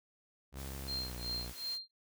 sawtooth tone with pitch glide, 67.6 to 60.22 Hz, C#2 to B1, -43 to -43 cents, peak -38 dBFS, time 0.52-1.54 s, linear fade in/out 50 ms, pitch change -200 cents, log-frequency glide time 0.89-1.18 s
white noise, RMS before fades -50 dBFS, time 0.55-1.79 s, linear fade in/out 50 ms
sine tone with tremolo, 4186 Hz, C8, in tune, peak -35 dBFS, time 0.87-1.91 s, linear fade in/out 20 ms, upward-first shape sine, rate 2.7 Hz, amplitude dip 100%
effects none

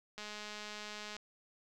click train, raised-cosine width 0.2 ms, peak -28 dBFS, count 208, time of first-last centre 0.18-1.166 s, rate 210 Hz, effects none

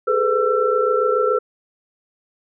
sine tone cluster, 408.3 / 435.6 / 502 / 1340 Hz, G#4 / A4 / B4 / E6, -29 / -17 / +28 / +28 cents, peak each -24 / -20 / -19 / -21 dBFS, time 0.07-1.39 s, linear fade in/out 10 ms, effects none

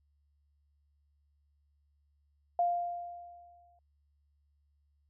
sine tone with exponential decay, 698.5 Hz, F5, in tune, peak -24 dBFS, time 2.59-3.79 s, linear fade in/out 2 ms, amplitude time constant 260 ms, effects added 72 Hz sine -69 dBFS peak until 5.09 s

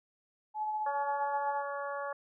sine tone with tremolo, 856 Hz, A5, 48 cents flat, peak -30 dBFS, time 0.54-1.63 s, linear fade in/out 50 ms, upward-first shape sine, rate 15 Hz, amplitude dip 30%
harmonic tone, 282.6 Hz, C#4, 34 cents sharp, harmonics 2 / 3 / 4 / 5 / 6, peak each -38 / -42 / -40 / -45 / -45 dBFS, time 0.86-2.13 s, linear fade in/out 5 ms
effects none

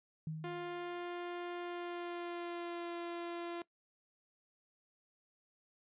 sine tone with exponential decay, 157.3 Hz, D#3, 19 cents sharp, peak -36 dBFS, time 0.27-1.06 s, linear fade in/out 2 ms, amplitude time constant 170 ms
sawtooth tone with pitch glide, 350.7 to 343.5 Hz, F4 to F4, +7 to -29 cents, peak -36 dBFS, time 0.44-3.62 s, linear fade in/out 2 ms, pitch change -36 cents, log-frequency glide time 1.61-2.95 s
effects noise-tail reverb RT60 0.1 s tail -20 dB re dry + resampled to 8000 Hz

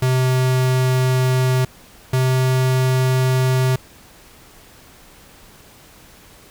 square tone pair in turn, 128.8 / 129.41 Hz, C3 / C3, -27 / -19 cents, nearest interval unison, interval 8 cents, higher second, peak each -15 dBFS, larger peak neither, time 0.02-1.65 / 2.13-3.76 s, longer neither, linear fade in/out 5 ms, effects pink hiss -46 dBFS RMS until 6.5 s

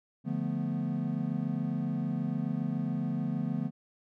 triangle chord, B half-diminished seventh, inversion first, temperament equal, 146.83 / 174.61 / 220 / 246.9 Hz, D3 / F3 / A3 / B3, 0 / 0 / 0 / 0 cents, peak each -33 dBFS, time 0.24-3.71 s, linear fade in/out 50 ms, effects none

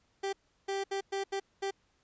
30% pulse tone bursts at uneven times, 392 Hz, G4, in tune, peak -29 dBFS, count 6, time 0.23-0.33 / 0.68-0.84 / 0.91-1.01 / 1.12-1.24 / 1.32-1.4 / 1.62-1.71 s, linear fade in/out 10 ms, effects pink hiss -72 dBFS RMS until 2.03 s + resampled to 16000 Hz

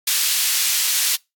pink high-pass noise, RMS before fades -19 dBFS, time 0.07-1.16 s, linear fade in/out 5 ms, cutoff 3300 Hz, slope 12 dB/octave, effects noise-tail reverb RT60 0.2 s tail -23 dB re dry + AAC 64 kbps

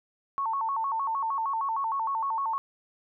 sine tone with vibrato, 995 Hz, B5, 13 cents sharp, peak -26 dBFS, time 0.38-2.58 s, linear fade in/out 0 ms, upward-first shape square, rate 6.5 Hz, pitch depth 180 cents each way, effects none

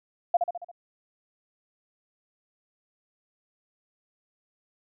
sine tone with echo, 698.5 Hz, F5, in tune, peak -16 dBFS, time 0.34-0.37 s, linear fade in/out 5 ms, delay 69 ms, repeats 5, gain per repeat -5 dB, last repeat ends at 0.715 s, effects none

